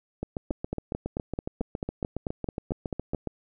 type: two click trains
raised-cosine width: 2 ms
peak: -17 / -16 dBFS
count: 23 / 13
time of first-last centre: 0.23-3.273 / 0.51-3.147 s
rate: 7.23 / 4.55 Hz
effects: none